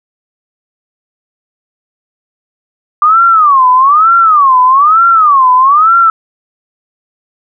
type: tone with vibrato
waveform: sine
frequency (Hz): 1174.7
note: D6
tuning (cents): 0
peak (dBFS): -3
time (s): 3.02-6.1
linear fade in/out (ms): 2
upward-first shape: sine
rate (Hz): 1.1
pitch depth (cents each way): 270
effects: none